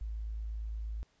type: tone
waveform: sine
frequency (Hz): 54.3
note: A1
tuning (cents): -22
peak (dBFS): -35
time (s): 0.01-1.03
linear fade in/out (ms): 0
effects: pink hiss -71 dBFS RMS until 1.2 s + resampled to 16000 Hz